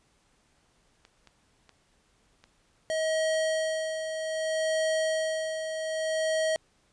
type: clicks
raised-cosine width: 0.2 ms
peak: -34 dBFS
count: 5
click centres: 1.051 / 1.273 / 1.693 / 2.44 / 3.343 s
type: tone with tremolo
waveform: square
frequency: 635 Hz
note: D#5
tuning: 35 cents sharp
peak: -25 dBFS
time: 2.9-6.56 s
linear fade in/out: 0 ms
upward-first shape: sine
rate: 0.63 Hz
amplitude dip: 55%
effects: pink hiss -67 dBFS RMS until 6.92 s + resampled to 22050 Hz